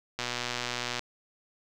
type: click train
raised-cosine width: 0.2 ms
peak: -14 dBFS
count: 99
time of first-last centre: 0.19-0.993 s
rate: 122 Hz
effects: none